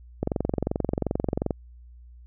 click train, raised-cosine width 2 ms, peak -11 dBFS, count 30, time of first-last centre 0.23-1.508 s, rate 22.7 Hz, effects added 60 Hz sine -45 dBFS peak until 2.26 s

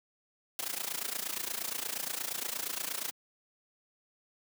white noise with amplitude modulation, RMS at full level -33 dBFS, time 0.59-3.11 s, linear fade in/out 0 ms, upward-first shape sine, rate 28.5 Hz, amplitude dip 85%, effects high-pass 200 Hz 12 dB/octave

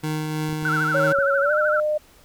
25% pulse tone with tremolo, 154.6 Hz, D#3, 11 cents flat, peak -19 dBFS, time 0.03-1.13 s, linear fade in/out 10 ms, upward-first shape triangle, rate 3.1 Hz, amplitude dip 30%
clicks, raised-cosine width 3 ms, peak -25 dBFS, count 4, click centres 0.492 / 0.529 / 0.627 / 1.187 s
sine tone with vibrato, 1430 Hz, F6, 41 cents sharp, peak -20 dBFS, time 0.65-1.8 s, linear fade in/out 2 ms, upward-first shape sine, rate 13 Hz, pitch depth 130 cents each way
sine tone with pitch glide, 556 to 606.3 Hz, C#5 to D#5, +5 to -45 cents, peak -19 dBFS, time 0.94-1.98 s, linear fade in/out 10 ms, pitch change +150 cents, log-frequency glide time 1.42-1.53 s
effects pink hiss -53 dBFS RMS until 2.24 s

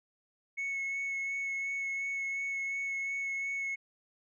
sine tone with vibrato, 2199 Hz, C#7, 14 cents flat, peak -30 dBFS, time 0.57-3.76 s, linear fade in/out 20 ms, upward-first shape sine, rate 2.8 Hz, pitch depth 13 cents each way, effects tanh soft clip ceiling -31 dBFS

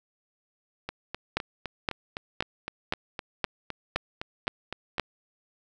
two click trains, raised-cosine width 0.3 ms, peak -17 / -9 dBFS, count 17 / 8, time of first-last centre 0.89-4.982 / 1.37-4.997 s, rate 3.91 / 1.93 Hz, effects none

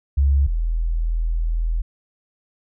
sine tone pair in turn, 69.3 / 41.08 Hz, C#2 / E1, 0 / -5 cents, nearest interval major sixth, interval 905 cents, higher first, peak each -13 / -18 dBFS, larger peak first, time 0.17-0.47 / 0.47-1.82 s, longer second, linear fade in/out 10 ms, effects none

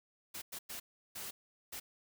white noise bursts at uneven times, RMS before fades -44 dBFS, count 5, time 0.34-0.42 / 0.52-0.59 / 0.69-0.8 / 1.15-1.31 / 1.72-1.8 s, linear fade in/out 10 ms, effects none

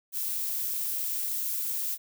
violet noise, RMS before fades -31 dBFS, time 0.12-1.98 s, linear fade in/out 50 ms, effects none

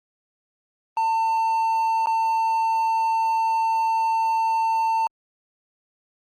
triangle tone with dropouts, 898 Hz, A5, 35 cents sharp, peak -17 dBFS, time 0.97-5.07 s, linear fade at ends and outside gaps 1 ms, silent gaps 2.059-2.07 s, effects Opus 32 kbps

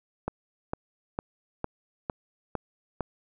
click train, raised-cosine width 1 ms, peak -15 dBFS, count 7, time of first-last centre 0.28-3.007 s, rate 2.2 Hz, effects none

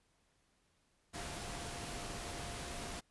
sine tone in noise, 698.5 Hz, F5, in tune, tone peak -52 dBFS, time 1.13-3.01 s, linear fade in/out 20 ms, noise pink, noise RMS -44 dBFS, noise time 1.13-3.01 s, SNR -11 dB, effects pink hiss -75 dBFS RMS until 3.1 s + resampled to 24000 Hz

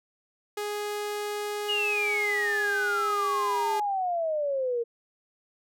sawtooth tone with pitch glide, 415.3 to 408.4 Hz, G#4 to G#4, 0 to -29 cents, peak -26 dBFS, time 0.57-3.8 s, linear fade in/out 5 ms, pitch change -29 cents, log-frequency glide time 2.13-2.75 s
sine exponential sweep, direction down, 2922 to 460 Hz, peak -25 dBFS, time 1.68-4.84 s, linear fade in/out 20 ms
effects none

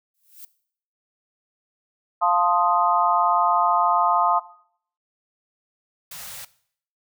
violet noise with exponential growth, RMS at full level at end -37 dBFS, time 0.14-0.45 s, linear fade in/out 5 ms, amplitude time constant 67 ms
sine chord, F dominant seventh, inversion none, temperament equal, 698.5 / 880 / 1046.5 / 1244.5 Hz, F5 / A5 / C6 / Eb6, 0 / 0 / 0 / 0 cents, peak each -22 dBFS, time 2.21-4.4 s, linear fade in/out 20 ms
white band-stop noise, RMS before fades -37 dBFS, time 6.11-6.45 s, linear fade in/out 5 ms, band 200 to 490 Hz, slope 96 dB/octave
effects noise-tail reverb RT60 0.6 s tail -18 dB re dry

